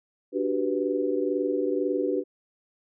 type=chord; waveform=sine; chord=G major seventh; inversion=second; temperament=equal; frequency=293.7 / 370 / 392 / 493.9 Hz; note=D4 / F#4 / G4 / B4; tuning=0 / 0 / 0 / 0 cents; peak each=-29 dBFS; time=0.32-2.24 s; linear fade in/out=50 ms; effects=none